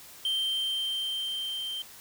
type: tone with level ramp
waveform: triangle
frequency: 3136 Hz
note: G7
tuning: in tune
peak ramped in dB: -24 to -31 dBFS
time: 0.25-1.82 s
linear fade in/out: 2 ms
effects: white hiss -49 dBFS RMS until 2 s

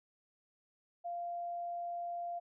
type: tone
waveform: sine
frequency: 694 Hz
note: F5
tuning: 11 cents flat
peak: -37 dBFS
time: 1.04-2.4 s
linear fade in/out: 20 ms
effects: none

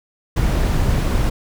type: noise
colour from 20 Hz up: brown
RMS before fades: -17 dBFS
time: 0.36-1.3 s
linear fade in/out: 10 ms
effects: none

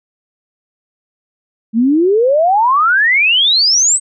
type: exponential sweep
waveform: sine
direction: up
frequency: 215.2 to 8372 Hz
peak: -8 dBFS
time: 1.73-4 s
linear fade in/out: 50 ms
effects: none

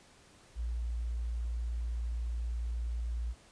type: tone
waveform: sine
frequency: 58.27 Hz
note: A#1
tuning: in tune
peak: -32 dBFS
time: 0.55-3.35 s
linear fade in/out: 50 ms
effects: pink hiss -60 dBFS RMS until 3.51 s + resampled to 22050 Hz

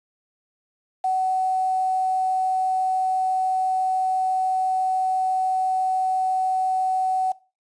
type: tone with quantisation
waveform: sine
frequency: 751 Hz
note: F#5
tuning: 26 cents sharp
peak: -19 dBFS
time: 1.04-7.32 s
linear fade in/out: 5 ms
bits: 7
effects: noise-tail reverb RT60 0.3 s tail -20 dB re dry + resampled to 22050 Hz

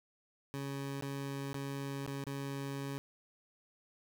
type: tone with dropouts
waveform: 20% pulse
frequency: 138.59 Hz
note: C#3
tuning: in tune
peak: -33 dBFS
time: 0.54-2.98 s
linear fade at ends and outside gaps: 0 ms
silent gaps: 1.01-1.024 / 1.53-1.544 / 2.063-2.077 / 2.24-2.267 s
effects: none

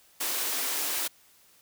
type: high-pass noise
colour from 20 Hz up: white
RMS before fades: -30 dBFS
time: 0.2-1.08 s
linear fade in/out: 10 ms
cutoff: 250 Hz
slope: 96 dB/octave
effects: white hiss -60 dBFS RMS until 1.61 s

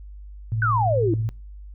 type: tone with tremolo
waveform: sine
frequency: 111.5 Hz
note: A2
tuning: 23 cents sharp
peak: -20 dBFS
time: 0.52-1.29 s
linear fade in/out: 0 ms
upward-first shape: sine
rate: 18 Hz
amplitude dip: 30%
type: exponential sweep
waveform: sine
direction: down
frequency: 1548 to 310.8 Hz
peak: -19 dBFS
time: 0.62-1.14 s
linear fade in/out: 2 ms
effects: noise-tail reverb RT60 0.4 s tail -26 dB re dry + added 50 Hz sine -37 dBFS peak until 1.74 s

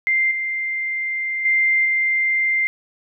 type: tone with level steps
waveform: sine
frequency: 2093 Hz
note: C7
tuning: in tune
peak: -15 / -21 / -14 / -16 dBFS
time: 0.07-2.67 s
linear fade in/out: 0 ms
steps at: 0.31 / 1.45 / 1.85 s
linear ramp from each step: 5 ms
effects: none

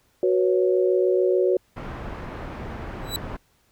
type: chord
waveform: sine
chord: F# suspended fourth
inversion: none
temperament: equal with one note detuned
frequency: 370 / 487.6 / 554.4 Hz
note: F#4 / B4 / C#5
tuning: 0 / -22 / 0 cents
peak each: -19 / -24 / -24 dBFS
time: 0.23-1.57 s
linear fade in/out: 2 ms
type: low-pass noise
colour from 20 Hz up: pink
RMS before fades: -34 dBFS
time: 1.76-3.37 s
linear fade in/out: 10 ms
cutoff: 1500 Hz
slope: 12 dB/octave
type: tone with exponential growth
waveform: sawtooth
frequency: 3941 Hz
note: B7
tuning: 4 cents flat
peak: -19 dBFS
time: 3.02-3.16 s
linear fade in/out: 1 ms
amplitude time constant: 29 ms
effects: pink hiss -64 dBFS RMS until 3.71 s

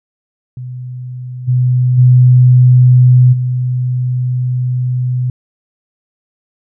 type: tone with level steps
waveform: sine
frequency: 125.6 Hz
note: B2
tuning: 30 cents sharp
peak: -22 / -8 / -3 / -12 dBFS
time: 0.57-5.3 s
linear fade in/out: 2 ms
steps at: 1.47 / 1.97 / 3.32 s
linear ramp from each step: 20 ms
effects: none

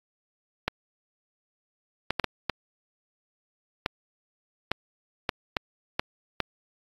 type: clicks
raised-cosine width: 0.3 ms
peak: -8 dBFS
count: 11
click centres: 0.68 / 2.106 / 2.197 / 2.243 / 2.497 / 3.861 / 4.716 / 5.292 / 5.568 / 5.995 / 6.403 s
effects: AAC 32 kbps

